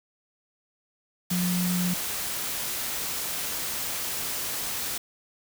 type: tone in noise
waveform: sine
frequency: 178.9 Hz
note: F3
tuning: 42 cents sharp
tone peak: -24 dBFS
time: 1.31-1.94 s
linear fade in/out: 5 ms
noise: white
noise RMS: -31 dBFS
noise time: 1.3-4.98 s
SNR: +4 dB
effects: none